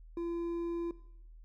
triangle tone with hard clipping, 340 Hz, F4, 46 cents flat, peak -35 dBFS, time 0.17-0.91 s, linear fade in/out 2 ms, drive 7 dB, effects noise-tail reverb RT60 0.8 s tail -18 dB re dry + added 40 Hz sine -50 dBFS peak until 1.44 s

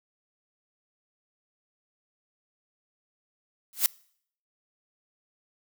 blue noise with exponential growth, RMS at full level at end -17 dBFS, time 3.73-3.86 s, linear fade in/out 0 ms, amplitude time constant 28 ms, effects noise-tail reverb RT60 0.6 s tail -24 dB re dry

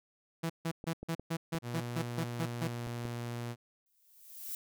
sawtooth tone bursts, 164.81 Hz, E3, in tune, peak -28 dBFS, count 11, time 0.43-2.678 s, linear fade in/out 10 ms, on 68 ms, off 150 ms
clicks, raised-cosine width 2 ms, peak -29 dBFS, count 6, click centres 0.841 / 1.03 / 1.196 / 1.549 / 2.87 / 3.053 s
sawtooth tone with pitch glide, 120 to 119.1 Hz, B2 to A#2, -49 to +38 cents, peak -33 dBFS, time 1.62-3.56 s, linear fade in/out 50 ms, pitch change -13 cents, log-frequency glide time 1.83-3.02 s
violet noise with exponential growth, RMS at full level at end -38 dBFS, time 3.86-4.55 s, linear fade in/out 1 ms, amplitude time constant 150 ms
effects none

